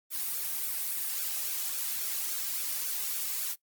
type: noise with flanger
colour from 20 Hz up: blue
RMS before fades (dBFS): -33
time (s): 0.1-3.56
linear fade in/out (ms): 50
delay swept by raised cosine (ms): 0.99 to 2.19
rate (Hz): 3.6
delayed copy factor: -0.55
effects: noise-tail reverb RT60 0.1 s tail -19 dB re dry + Opus 32 kbps